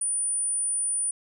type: tone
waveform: sine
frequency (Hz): 9420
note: D9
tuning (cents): +4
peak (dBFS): -24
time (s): 0.01-1.11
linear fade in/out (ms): 5
effects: none